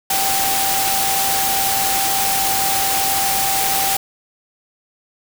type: tone in noise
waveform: sine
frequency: 781 Hz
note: G5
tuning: 7 cents flat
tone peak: -21 dBFS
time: 0.1-3.97 s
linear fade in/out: 5 ms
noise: white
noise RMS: -19 dBFS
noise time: 0.1-3.97 s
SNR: -5 dB
effects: none